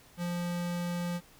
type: tone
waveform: square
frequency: 174.61 Hz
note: F3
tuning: in tune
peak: -32 dBFS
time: 0.17-1.21 s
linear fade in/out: 50 ms
effects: pink hiss -58 dBFS RMS until 1.39 s